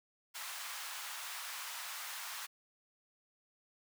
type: high-pass noise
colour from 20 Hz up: pink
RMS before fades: -44 dBFS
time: 0.34-2.47 s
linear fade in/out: 20 ms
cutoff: 940 Hz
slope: 24 dB/octave
effects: none